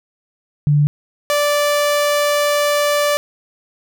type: tone pair in turn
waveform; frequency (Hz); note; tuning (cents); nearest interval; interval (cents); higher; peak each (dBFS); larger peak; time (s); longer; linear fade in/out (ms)
sine / sawtooth; 146.8 / 584.8; D3 / D5; 0 / -7; 2 octaves; 2393; second; -10; neither; 0.67-0.87 / 1.3-3.17; second; 0
effects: none